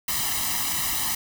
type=noise with comb filter; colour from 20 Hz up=white; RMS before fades=-26 dBFS; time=0.08-1.15 s; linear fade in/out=5 ms; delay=1 ms; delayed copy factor=+1; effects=none